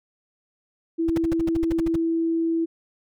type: tone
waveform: sine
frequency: 329.6 Hz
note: E4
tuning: in tune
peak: -20 dBFS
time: 0.98-2.66 s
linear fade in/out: 20 ms
type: noise bursts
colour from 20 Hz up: brown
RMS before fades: -27 dBFS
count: 12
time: 1.08-1.959 s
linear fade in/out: 5 ms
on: 21 ms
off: 57 ms
effects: none